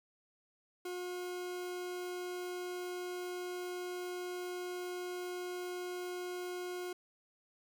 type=tone; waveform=40% pulse; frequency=359.5 Hz; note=F#4; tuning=50 cents flat; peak=-38 dBFS; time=0.85-6.93 s; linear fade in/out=5 ms; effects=none